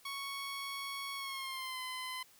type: tone with pitch glide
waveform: 15% pulse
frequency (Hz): 1108.7 to 1022.6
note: C#6 to C6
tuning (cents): 0 to -40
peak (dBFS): -33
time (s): 0.05-2.23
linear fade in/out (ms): 5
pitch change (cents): -140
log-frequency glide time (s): 1.16-1.81
effects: white hiss -63 dBFS RMS until 2.39 s